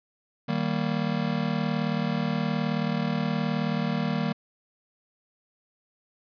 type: chord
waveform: square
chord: Eb major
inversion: none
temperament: just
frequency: 155.56 / 194.45 / 233.3 Hz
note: Eb3 / G3 / Bb3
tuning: 0 / -14 / +2 cents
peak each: -30 dBFS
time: 0.48-4.33 s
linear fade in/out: 10 ms
effects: resampled to 11025 Hz